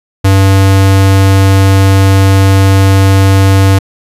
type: tone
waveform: square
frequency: 96.9 Hz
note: G2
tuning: 20 cents flat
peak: -4 dBFS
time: 0.24-3.79 s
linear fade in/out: 10 ms
effects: resampled to 32000 Hz